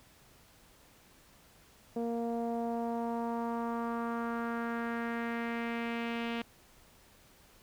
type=tone with low-pass filter sweep; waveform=sawtooth; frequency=233.1 Hz; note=A#3; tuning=in tune; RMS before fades=-35 dBFS; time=1.96-6.42 s; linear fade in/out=5 ms; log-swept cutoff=570 to 2900 Hz; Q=2.5; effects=pink hiss -61 dBFS RMS until 7.62 s